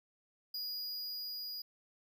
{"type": "tone with level ramp", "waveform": "square", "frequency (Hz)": 4893, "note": "D#8", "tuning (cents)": -30, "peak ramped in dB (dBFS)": [-38, -41], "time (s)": [0.54, 1.62], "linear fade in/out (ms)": 5, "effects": []}